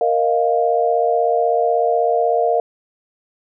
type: chord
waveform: sine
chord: Bb suspended fourth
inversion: none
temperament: equal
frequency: 466.2 / 622.3 / 698.5 Hz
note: Bb4 / Eb5 / F5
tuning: 0 / 0 / 0 cents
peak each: -18 / -20 / -17 dBFS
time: 0.01-2.6 s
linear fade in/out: 2 ms
effects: none